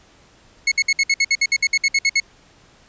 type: tone bursts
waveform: sawtooth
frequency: 2186 Hz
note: C#7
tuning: 25 cents flat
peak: -10 dBFS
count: 15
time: 0.67-2.201 s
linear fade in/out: 5 ms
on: 47 ms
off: 59 ms
effects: pink hiss -52 dBFS RMS until 2.88 s + resampled to 16000 Hz